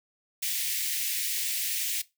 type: high-pass noise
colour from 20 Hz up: white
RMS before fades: -30 dBFS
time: 0.42-2.02 s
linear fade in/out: 10 ms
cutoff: 1900 Hz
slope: 48 dB/octave
effects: noise-tail reverb RT60 0.2 s tail -18 dB re dry